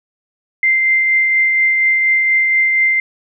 sine tone with tremolo, 2087 Hz, C7, 5 cents flat, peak -9 dBFS, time 0.63-3 s, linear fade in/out 2 ms, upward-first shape triangle, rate 4.2 Hz, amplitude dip 30%, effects none

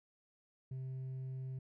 triangle tone with hard clipping, 130.81 Hz, C3, in tune, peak -39 dBFS, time 0.71-1.59 s, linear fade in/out 5 ms, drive 1 dB, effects none

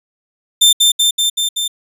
sawtooth tone with echo, 3578 Hz, A7, 28 cents sharp, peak -3 dBFS, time 0.61-0.73 s, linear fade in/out 10 ms, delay 190 ms, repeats 5, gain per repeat -2 dB, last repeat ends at 1.68 s, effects resampled to 32000 Hz

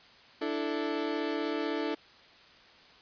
35% pulse chord, D suspended second, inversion none, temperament equal, 293.7 / 329.6 / 440 Hz, D4 / E4 / A4, 0 / 0 / 0 cents, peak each -33 dBFS, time 0.41-1.95 s, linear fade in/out 10 ms, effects white hiss -56 dBFS RMS until 3.01 s + resampled to 11025 Hz

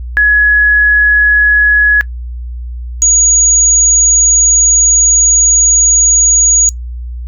sine tone pair in turn, 1685 / 6740 Hz, G#6 / G#8, +25 / +25 cents, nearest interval 2 octaves, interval 2400 cents, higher second, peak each -4 dBFS, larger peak neither, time 0.17-2.01 / 3.02-6.69 s, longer second, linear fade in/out 0 ms, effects noise-tail reverb RT60 0.1 s tail -20 dB re dry + added 60 Hz sine -19 dBFS peak until 7.27 s

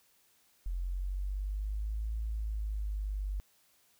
sine linear two-way sweep, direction up then down, 43.43 to 55 to 48.71 Hz, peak -32 dBFS, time 0.66-3.4 s, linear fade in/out 0 ms, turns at 2.17 s, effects white hiss -68 dBFS RMS until 3.99 s

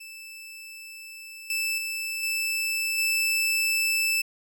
sawtooth tone with level steps, 2637 Hz, E7, in tune, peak -37 / -22 / -26 / -22 / -19 dBFS, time 0-4.22 s, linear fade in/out 10 ms, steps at 1.5 / 1.78 / 2.23 / 2.98 s, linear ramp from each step 2 ms, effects none

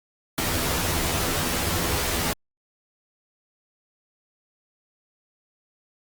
pink noise with comb filter, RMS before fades -25 dBFS, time 0.38-2.33 s, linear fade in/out 0 ms, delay 12 ms, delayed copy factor +0.85, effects Opus 48 kbps

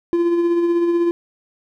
triangle tone with tremolo, 342.9 Hz, F4, 32 cents flat, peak -11 dBFS, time 0.13-1.11 s, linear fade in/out 0 ms, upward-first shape sine, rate 16 Hz, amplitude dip 35%, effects none

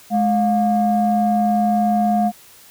sine tone pair together, 211.2 / 710.4 Hz, G#3 / F5, +29 / +29 cents, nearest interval octave + major sixth, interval 2100 cents, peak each -16 dBFS, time 0.1-2.32 s, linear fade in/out 50 ms, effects tanh soft clip ceiling -8 dBFS + white hiss -46 dBFS RMS until 2.7 s

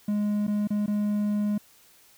triangle tone with dropouts, 207.7 Hz, G#3, in tune, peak -21 dBFS, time 0.08-1.58 s, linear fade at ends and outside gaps 5 ms, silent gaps 0.469-0.478 / 0.674-0.704 / 0.862-0.878 s, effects white hiss -57 dBFS RMS until 2.17 s

